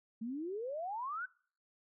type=exponential sweep; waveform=sine; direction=up; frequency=215.4 to 1546 Hz; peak=-37 dBFS; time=0.21-1.26 s; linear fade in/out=10 ms; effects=noise-tail reverb RT60 0.5 s tail -24 dB re dry